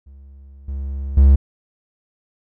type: tone with level steps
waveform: triangle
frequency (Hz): 68.5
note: C#2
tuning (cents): -20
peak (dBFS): -37 / -21 / -5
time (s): 0.06-1.36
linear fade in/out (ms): 10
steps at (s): 0.68 / 1.17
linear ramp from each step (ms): 5
effects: none